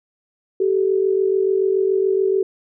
sine tone pair together, 384.1 / 431.1 Hz, G4 / A4, -35 / -35 cents, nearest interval major second, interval 200 cents, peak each -16 / -21 dBFS, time 0.6-2.43 s, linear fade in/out 5 ms, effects none

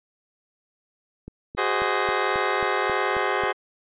click train, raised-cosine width 3 ms, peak -24 dBFS, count 9, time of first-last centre 1.28-3.436 s, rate 3.71 Hz
15% pulse chord, Ab dominant seventh, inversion third, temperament just, 373.8 / 415.3 / 519.1 / 623 Hz, Gb4 / Ab4 / C5 / Eb5, +18 / 0 / -14 / +2 cents, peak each -20 / -20 / -21 / -25 dBFS, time 1.57-3.53 s, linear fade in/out 20 ms
effects resampled to 8000 Hz

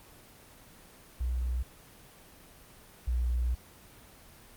sine tone pair in turn, 61.74 / 60.75 Hz, B1 / B1, 0 / -28 cents, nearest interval unison, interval 28 cents, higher first, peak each -28 / -26 dBFS, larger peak second, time 1.2-1.63 / 3.07-3.55 s, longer second, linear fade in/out 10 ms, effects pink hiss -54 dBFS RMS until 4.56 s + Opus 24 kbps

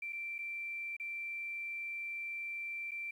sine tone with dropouts, 2349 Hz, D7, in tune, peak -38 dBFS, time 0.02-3.11 s, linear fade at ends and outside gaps 5 ms, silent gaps 0.125-0.129 / 0.383-0.388 / 0.967-0.998 / 2.91-2.916 s, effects 11-bit

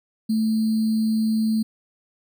sine tone with sample-and-hold, 220 Hz, A3, in tune, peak -18 dBFS, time 0.29-1.63 s, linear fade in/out 10 ms, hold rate 4410 Hz, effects none

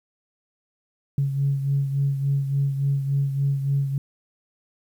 sine beating tone pair, 138.59 / 142.09 Hz, C#3 / C#3, 0 / +43 cents, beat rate 3.5 Hz, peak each -20 / -28 dBFS, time 1.18-3.98 s, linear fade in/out 2 ms, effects tanh soft clip ceiling -13 dBFS + 9-bit

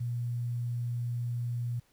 sine tone with quantisation, 120 Hz, B2, 49 cents flat, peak -30 dBFS, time 0-1.8 s, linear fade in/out 10 ms, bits 10, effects pink hiss -68 dBFS RMS until 1.92 s

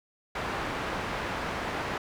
white low-pass noise, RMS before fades -33 dBFS, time 0.35-1.98 s, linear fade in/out 5 ms, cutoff 1500 Hz, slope 12 dB/octave, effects none

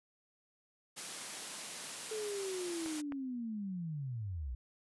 white high-pass noise, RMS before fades -43 dBFS, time 0.96-3.02 s, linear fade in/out 20 ms, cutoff 140 Hz, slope 24 dB/octave
sine linear sweep, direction down, 440 to 56.2 Hz, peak -37 dBFS, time 2.11-4.55 s, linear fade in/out 5 ms
clicks, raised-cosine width 0.5 ms, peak -30 dBFS, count 2, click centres 2.861 / 3.122 s
effects resampled to 24000 Hz

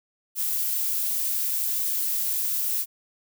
violet noise, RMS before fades -26 dBFS, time 0.35-2.86 s, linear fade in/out 50 ms, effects none

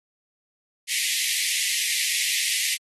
pink high-pass noise, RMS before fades -25 dBFS, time 0.87-2.78 s, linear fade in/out 50 ms, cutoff 1900 Hz, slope 96 dB/octave, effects AAC 32 kbps

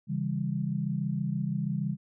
sine chord, C# diminished, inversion none, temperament equal with one note detuned, 138.59 / 164.81 / 199.77 Hz, C#3 / E3 / G3, 0 / 0 / +33 cents, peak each -32 dBFS, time 0.07-1.97 s, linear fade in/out 50 ms, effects none

